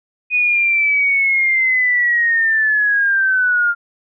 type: linear sweep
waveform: sine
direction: down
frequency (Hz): 2489 to 1396.9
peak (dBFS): -12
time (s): 0.3-3.75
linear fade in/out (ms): 50
effects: none